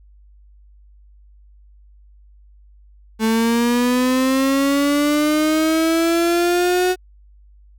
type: linear sweep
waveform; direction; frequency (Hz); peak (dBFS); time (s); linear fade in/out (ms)
35% pulse; up; 219.5 to 368.2; -13; 3.19-6.96; 50
effects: added 50 Hz sine -45 dBFS peak until 7.78 s